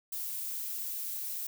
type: noise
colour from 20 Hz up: violet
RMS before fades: -37 dBFS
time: 0.12-1.47 s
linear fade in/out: 5 ms
effects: none